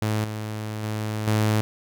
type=tone with level steps; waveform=sawtooth; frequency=107.7 Hz; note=A2; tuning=37 cents flat; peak=-18 / -25 / -22 / -15 dBFS; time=0.02-1.61 s; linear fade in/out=0 ms; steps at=0.24 / 0.83 / 1.27 s; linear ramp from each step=5 ms; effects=none